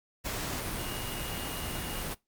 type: tone in noise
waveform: sine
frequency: 2858 Hz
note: F7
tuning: 39 cents sharp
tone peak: -43 dBFS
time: 0.77-2.03 s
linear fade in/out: 20 ms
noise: pink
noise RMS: -35 dBFS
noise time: 0.24-2.15 s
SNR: -11 dB
effects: noise-tail reverb RT60 0.2 s tail -22 dB re dry + Opus 48 kbps